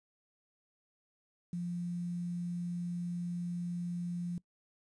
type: tone with quantisation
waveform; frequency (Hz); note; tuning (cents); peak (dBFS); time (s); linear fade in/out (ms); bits
sine; 174.61; F3; 0; -34; 1.53-4.38; 2; 10
effects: noise-tail reverb RT60 0.1 s tail -22 dB re dry + resampled to 22050 Hz